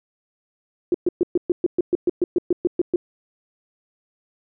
sine tone bursts, 352.3 Hz, F4, 15 cents sharp, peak -14 dBFS, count 15, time 0.92-2.96 s, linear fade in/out 2 ms, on 24 ms, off 120 ms, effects none

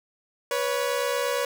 sawtooth tone pair together, 490.5 / 559 Hz, B4 / C#5, -12 / +14 cents, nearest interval major second, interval 226 cents, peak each -23 dBFS, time 0.51-1.45 s, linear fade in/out 2 ms, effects none

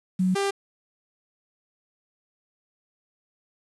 sine / sawtooth tone pair in turn, 185 / 396.6 Hz, F#3 / G4, 0 / +20 cents, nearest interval octave + minor second, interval 1320 cents, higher second, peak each -19 dBFS, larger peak neither, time 0.19-0.35 / 0.35-0.51 s, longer neither, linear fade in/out 10 ms, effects resampled to 24000 Hz + 8-bit

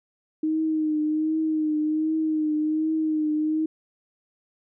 sine tone with vibrato, 310.7 Hz, D#4, 2 cents flat, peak -21 dBFS, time 0.43-3.66 s, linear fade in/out 5 ms, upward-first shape triangle, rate 1.3 Hz, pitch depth 41 cents each way, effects none

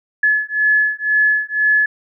sine beating tone pair, 1710 / 1712 Hz, A6 / A6, -50 / -48 cents, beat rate 2 Hz, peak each -16 dBFS, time 0.23-1.86 s, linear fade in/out 5 ms, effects none

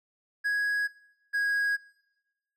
triangle tone pair in turn, 1661.2 / 1647.8 Hz, G#6 / G#6, 0 / -14 cents, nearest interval unison, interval 14 cents, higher first, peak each -23 / -23 dBFS, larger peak neither, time 0.44-0.88 / 1.33-1.77 s, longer neither, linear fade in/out 20 ms, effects noise-tail reverb RT60 1.0 s tail -21 dB re dry

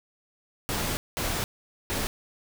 pink noise bursts at uneven times, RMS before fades -29 dBFS, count 3, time 0.69-0.97 / 1.17-1.44 / 1.9-2.07 s, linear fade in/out 0 ms, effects none

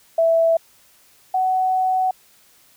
sine tone pair in turn, 659.3 / 747.9 Hz, E5 / F#5, 0 / +18 cents, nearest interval major second, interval 218 cents, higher second, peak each -13 / -16 dBFS, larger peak first, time 0.18-0.57 / 1.34-2.11 s, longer second, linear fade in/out 5 ms, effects white hiss -54 dBFS RMS until 2.76 s

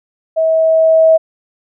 sine tone with level ramp, 644 Hz, E5, 41 cents flat, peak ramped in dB -10 to -4 dBFS, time 0.36-1.18 s, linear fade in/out 20 ms, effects none

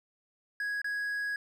triangle tone with dropouts, 1661 Hz, G#6, in tune, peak -29 dBFS, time 0.6-1.36 s, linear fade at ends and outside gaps 2 ms, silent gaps 0.817-0.844 s, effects none

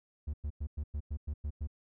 triangle tone bursts, 73.42 Hz, D2, in tune, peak -31 dBFS, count 9, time 0.27-1.673 s, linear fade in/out 10 ms, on 67 ms, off 100 ms, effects none

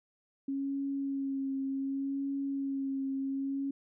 sine tone with vibrato, 273.4 Hz, C#4, 24 cents flat, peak -31 dBFS, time 0.48-3.71 s, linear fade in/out 5 ms, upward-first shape sine, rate 0.67 Hz, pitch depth 21 cents each way, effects none

